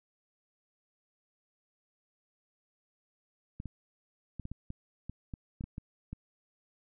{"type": "clicks", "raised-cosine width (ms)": 5, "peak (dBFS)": -27, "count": 12, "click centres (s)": [3.601, 3.657, 4.397, 4.454, 4.516, 4.704, 5.096, 5.338, 5.609, 5.64, 5.781, 6.13], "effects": []}